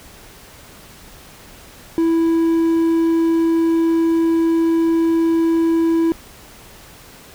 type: tone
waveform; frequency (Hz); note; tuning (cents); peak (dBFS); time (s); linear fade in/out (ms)
triangle; 329.6; E4; 0; -11; 1.98-6.12; 0
effects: pink hiss -42 dBFS RMS until 7.34 s